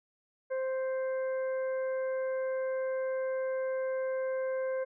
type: harmonic tone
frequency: 523.3 Hz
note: C5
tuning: in tune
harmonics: 1 / 2 / 3 / 4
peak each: -30 / -46 / -45 / -52 dBFS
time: 0.5-4.85 s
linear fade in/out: 20 ms
effects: none